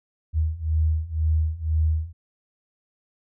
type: beating tone pair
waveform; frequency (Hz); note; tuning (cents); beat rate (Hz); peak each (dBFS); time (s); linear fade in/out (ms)
sine; 77.78 / 79.78; D#2 / D#2; 0 / +44; 2; -24 / -22; 0.33-2.13; 50
effects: none